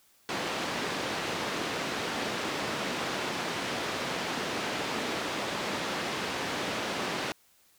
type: band-pass noise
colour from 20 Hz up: pink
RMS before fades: -33 dBFS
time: 0.29-7.32 s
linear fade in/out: 0 ms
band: 230 to 4500 Hz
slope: 12 dB/octave
effects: white hiss -64 dBFS RMS until 7.78 s